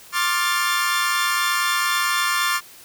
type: chord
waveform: sawtooth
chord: D minor seventh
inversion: third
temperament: equal with one note detuned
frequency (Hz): 1066 / 1174.7 / 1396.9 / 1760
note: C6 / D6 / F6 / A6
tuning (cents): +32 / 0 / 0 / 0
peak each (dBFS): -21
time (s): 0.12-2.61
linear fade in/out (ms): 50
effects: white hiss -45 dBFS RMS until 2.84 s